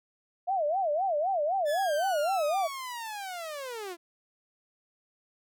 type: tone with vibrato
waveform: sine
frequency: 678 Hz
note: E5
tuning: 49 cents sharp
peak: -25 dBFS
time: 0.47-2.68 s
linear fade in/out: 20 ms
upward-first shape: sine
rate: 3.9 Hz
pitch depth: 260 cents each way
type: linear sweep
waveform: sawtooth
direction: down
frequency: 1760 to 329.3 Hz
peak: -32 dBFS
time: 1.65-3.97 s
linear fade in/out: 50 ms
effects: none